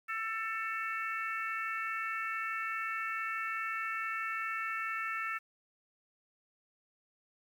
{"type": "harmonic tone", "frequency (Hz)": 444.7, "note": "A4", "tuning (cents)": 18, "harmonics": [3, 4, 5, 6], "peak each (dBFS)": [-37, -39, -41, -43], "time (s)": [0.08, 5.39], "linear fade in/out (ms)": 20, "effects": ["10-bit"]}